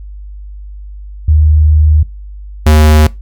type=tone pair in turn; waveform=sine / square; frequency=76.6 / 76.6 Hz; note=D#2 / D#2; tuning=-27 / -27 cents; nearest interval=unison; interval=0 cents; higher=neither; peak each=-4 dBFS; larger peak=neither; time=1.28-2.03 / 2.66-3.07 s; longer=first; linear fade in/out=5 ms; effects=noise-tail reverb RT60 0.2 s tail -20 dB re dry + added 50 Hz sine -25 dBFS peak until 3.21 s